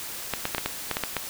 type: clicks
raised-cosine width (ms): 0.3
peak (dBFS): -9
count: 9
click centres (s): 0.337 / 0.454 / 0.548 / 0.582 / 0.66 / 0.913 / 0.969 / 1.037 / 1.167
effects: white hiss -36 dBFS RMS until 1.29 s